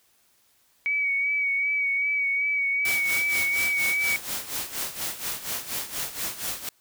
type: tone with vibrato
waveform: sine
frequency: 2260 Hz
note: C#7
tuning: 33 cents sharp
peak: -22 dBFS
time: 0.86-4.16 s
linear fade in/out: 0 ms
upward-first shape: sine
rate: 2.6 Hz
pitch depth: 30 cents each way
type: noise with tremolo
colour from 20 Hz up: white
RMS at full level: -29 dBFS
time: 2.85-6.69 s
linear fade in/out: 2 ms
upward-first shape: sine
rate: 4.2 Hz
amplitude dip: 75%
effects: white hiss -64 dBFS RMS until 6.8 s